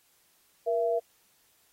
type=tone pair together; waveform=sine; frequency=473.9 / 670.2 Hz; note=A#4 / E5; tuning=+28 / +29 cents; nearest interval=tritone; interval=601 cents; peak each=-27 dBFS; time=0.66-1 s; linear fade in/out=20 ms; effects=white hiss -66 dBFS RMS until 1.72 s + AAC 48 kbps